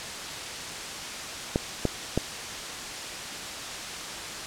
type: clicks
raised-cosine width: 2 ms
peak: -9 dBFS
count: 3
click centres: 1.559 / 1.853 / 2.176 s
effects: white hiss -35 dBFS RMS until 4.46 s + low-pass 7000 Hz 12 dB/octave